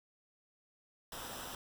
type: noise with comb filter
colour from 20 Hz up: pink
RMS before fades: -45 dBFS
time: 1.12-1.55 s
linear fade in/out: 2 ms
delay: 0.45 ms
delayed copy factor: -0.6
effects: none